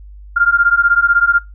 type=beating tone pair; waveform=sine; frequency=1392 / 1408 Hz; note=F6 / F6; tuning=-6 / +14 cents; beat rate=16 Hz; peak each=-12 dBFS; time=0.36-1.39 s; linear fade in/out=10 ms; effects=noise-tail reverb RT60 0.2 s tail -20 dB re dry + added 50 Hz sine -33 dBFS peak until 1.54 s